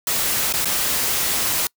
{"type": "noise with dropouts", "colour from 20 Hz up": "white", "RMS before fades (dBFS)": -21, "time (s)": [0.07, 1.67], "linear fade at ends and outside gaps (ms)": 2, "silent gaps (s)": [[0.526, 0.537], [0.647, 0.655]], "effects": ["noise-tail reverb RT60 0.1 s tail -26 dB re dry"]}